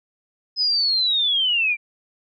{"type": "linear sweep", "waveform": "sine", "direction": "down", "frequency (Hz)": [5100, 2322], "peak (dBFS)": -17, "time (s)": [0.56, 1.77], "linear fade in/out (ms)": 50, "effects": []}